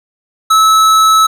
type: tone with hard clipping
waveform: sine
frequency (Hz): 1300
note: E6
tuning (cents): -24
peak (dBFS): -7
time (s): 0.5-1.27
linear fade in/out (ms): 10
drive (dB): 15
effects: none